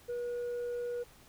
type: tone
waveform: sine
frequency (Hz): 482.7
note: B4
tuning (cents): -40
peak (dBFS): -31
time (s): 0.08-1.04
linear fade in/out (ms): 20
effects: tanh soft clip ceiling -33 dBFS + pink hiss -59 dBFS RMS until 1.28 s